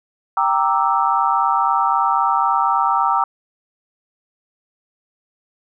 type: chord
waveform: sine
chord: E half-diminished seventh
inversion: first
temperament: equal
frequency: 784 / 932.3 / 1174.7 / 1318.5 Hz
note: G5 / Bb5 / D6 / E6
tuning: 0 / 0 / 0 / 0 cents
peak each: -20 / -19 / -20 / -20 dBFS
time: 0.37-3.24 s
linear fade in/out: 2 ms
effects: none